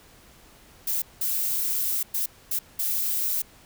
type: noise bursts at uneven times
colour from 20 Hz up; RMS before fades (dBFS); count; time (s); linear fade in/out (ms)
violet; -26; 5; 0.87-1.02 / 1.21-2.03 / 2.14-2.26 / 2.51-2.59 / 2.79-3.42; 5
effects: pink hiss -53 dBFS RMS until 3.65 s